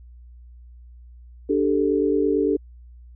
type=chord; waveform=sine; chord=D suspended fourth; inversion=none; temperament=just; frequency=293.7 / 391.6 / 440.5 Hz; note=D4 / G4 / A4; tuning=0 / -2 / +2 cents; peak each=-22 dBFS; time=1.49-2.57 s; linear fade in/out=10 ms; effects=added 60 Hz sine -42 dBFS peak until 3.15 s